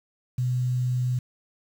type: tone with quantisation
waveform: sine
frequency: 125.3 Hz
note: B2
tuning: 25 cents sharp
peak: -22 dBFS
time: 0.38-1.19 s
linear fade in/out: 5 ms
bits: 8
effects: none